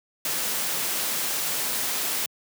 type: noise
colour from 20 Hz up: white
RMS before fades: -27 dBFS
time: 0.25-2.26 s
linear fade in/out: 2 ms
effects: high-pass 150 Hz 12 dB/octave